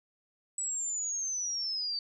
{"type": "linear sweep", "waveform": "sine", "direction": "down", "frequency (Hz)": [7902, 4568], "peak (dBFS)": -31, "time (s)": [0.58, 1.99], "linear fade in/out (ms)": 2, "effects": []}